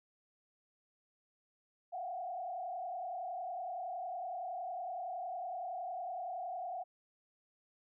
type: tone with frequency modulation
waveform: sine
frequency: 720 Hz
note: F#5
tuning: 47 cents flat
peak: -38 dBFS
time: 1.92-6.84 s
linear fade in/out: 20 ms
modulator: 30.8 Hz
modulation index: 1.4
effects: none